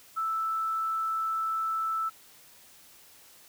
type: tone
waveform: sine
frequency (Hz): 1318.5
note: E6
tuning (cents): 0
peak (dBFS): -27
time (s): 0.16-2.1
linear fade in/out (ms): 20
effects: white hiss -55 dBFS RMS until 3.48 s